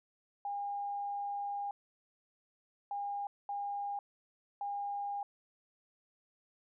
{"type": "tone bursts at uneven times", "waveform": "sine", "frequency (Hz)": 809, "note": "G#5", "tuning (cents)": -46, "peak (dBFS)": -35, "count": 4, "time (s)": [[0.45, 1.71], [2.91, 3.27], [3.49, 3.99], [4.61, 5.23]], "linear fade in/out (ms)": 2, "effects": []}